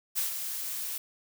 blue noise with ADSR envelope, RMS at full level -28 dBFS, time 0.15-0.98 s, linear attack 30 ms, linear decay 130 ms, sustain -7 dB, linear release 4 ms, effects none

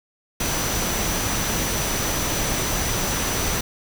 sine tone in noise, 5940 Hz, F#8, 6 cents sharp, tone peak -30 dBFS, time 0.4-3.61 s, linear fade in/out 5 ms, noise pink, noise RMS -24 dBFS, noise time 0.4-3.61 s, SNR -9 dB, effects none

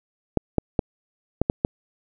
clicks, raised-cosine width 2 ms, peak -5 dBFS, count 6, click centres 0.373 / 0.583 / 0.792 / 1.416 / 1.499 / 1.649 s, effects none

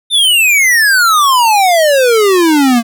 square exponential sweep, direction down, 3645 to 226.4 Hz, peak -7 dBFS, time 0.1-2.83 s, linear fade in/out 50 ms, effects none

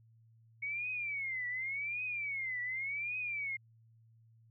sine tone with vibrato, 2217 Hz, C#7, in tune, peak -35 dBFS, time 0.62-3.57 s, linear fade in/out 10 ms, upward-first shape triangle, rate 0.88 Hz, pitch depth 230 cents each way, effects added 113 Hz sine -61 dBFS peak until 4.5 s

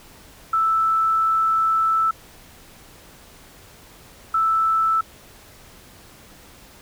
sine tone bursts at uneven times, 1318.5 Hz, E6, in tune, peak -16 dBFS, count 2, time 0.53-2.11 / 4.34-5.01 s, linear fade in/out 5 ms, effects pink hiss -47 dBFS RMS until 6.81 s

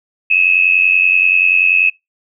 sine tone with amplitude modulation, 2578 Hz, E7, 39 cents flat, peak -5 dBFS, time 0.3-1.9 s, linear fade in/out 10 ms, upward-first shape sine, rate 90.4 Hz, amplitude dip 85%, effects noise-tail reverb RT60 0.2 s tail -26 dB re dry

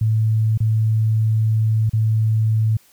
sine tone with dropouts, 110 Hz, A2, in tune, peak -14 dBFS, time 0.01-2.77 s, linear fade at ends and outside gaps 5 ms, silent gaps 0.576-0.603 / 1.896-1.933 s, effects white hiss -54 dBFS RMS until 2.92 s

